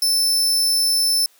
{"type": "tone", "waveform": "sawtooth", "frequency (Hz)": 5290, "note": "E8", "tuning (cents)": 5, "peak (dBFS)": -13, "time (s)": [0.02, 1.26], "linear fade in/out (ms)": 2, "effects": ["white hiss -55 dBFS RMS until 1.39 s", "high-pass 400 Hz 12 dB/octave"]}